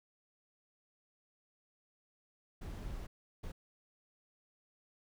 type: noise bursts at uneven times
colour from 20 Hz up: brown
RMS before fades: -43 dBFS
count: 2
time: 2.61-3.07 / 3.43-3.52 s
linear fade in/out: 10 ms
effects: none